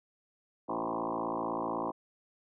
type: tone with frequency modulation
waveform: sine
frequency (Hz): 656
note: E5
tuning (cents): -9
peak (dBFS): -31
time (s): 0.68-1.92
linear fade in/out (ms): 20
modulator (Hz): 56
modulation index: 7.5
effects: none